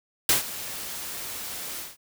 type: noise with ADSR envelope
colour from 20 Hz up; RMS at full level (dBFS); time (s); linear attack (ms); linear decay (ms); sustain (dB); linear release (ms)
white; -18; 0.29-1.97; 3; 130; -17; 180
effects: none